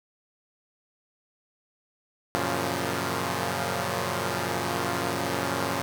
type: chord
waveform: 5% pulse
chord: Gb major seventh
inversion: none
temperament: equal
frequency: 92.5 / 116.54 / 138.59 / 174.61 Hz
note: Gb2 / Bb2 / Db3 / F3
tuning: 0 / 0 / 0 / 0 cents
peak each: -21 dBFS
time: 2.35-5.82 s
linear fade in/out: 0 ms
effects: none